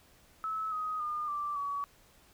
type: tone with pitch steps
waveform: sine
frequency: 1299 / 1255.5 / 1213.4 / 1172.8 / 1133.5 Hz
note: E6 / D#6 / D#6 / D6 / C#6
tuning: -26 / +15 / -44 / -3 / +38 cents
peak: -32 dBFS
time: 0.44-1.84 s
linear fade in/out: 0 ms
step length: 280 ms
effects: pink hiss -62 dBFS RMS until 2.33 s